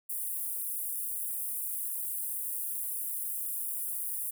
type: high-pass noise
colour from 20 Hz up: pink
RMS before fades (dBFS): -35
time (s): 0.09-4.31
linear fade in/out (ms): 10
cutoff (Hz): 9500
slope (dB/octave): 48
effects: none